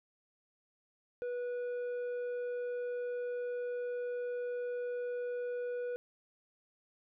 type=tone with tanh clipping; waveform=sine; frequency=488.7 Hz; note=B4; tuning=18 cents flat; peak=-36 dBFS; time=1.22-5.96 s; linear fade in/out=0 ms; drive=6 dB; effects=none